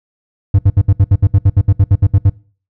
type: tone bursts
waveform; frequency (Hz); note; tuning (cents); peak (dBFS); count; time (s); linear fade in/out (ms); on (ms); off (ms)
triangle; 97.9; G2; -2; -3; 16; 0.54-2.297; 5; 47; 67
effects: noise-tail reverb RT60 0.4 s tail -22 dB re dry